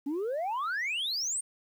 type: exponential sweep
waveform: sine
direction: up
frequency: 269.1 to 8930 Hz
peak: -27 dBFS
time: 0.06-1.41 s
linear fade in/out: 10 ms
effects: tanh soft clip ceiling -28 dBFS + 10-bit